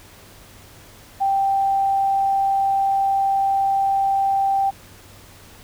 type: tone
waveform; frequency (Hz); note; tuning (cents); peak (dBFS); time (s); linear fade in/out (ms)
sine; 784; G5; 0; -16; 1.2-4.71; 20
effects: added 98 Hz sine -51 dBFS peak until 5.63 s + pink hiss -46 dBFS RMS until 5.63 s